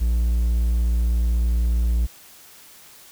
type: tone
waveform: triangle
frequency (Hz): 58.27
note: A#1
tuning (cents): 0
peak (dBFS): -15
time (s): 0-2.07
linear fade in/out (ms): 20
effects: white hiss -47 dBFS RMS until 3.11 s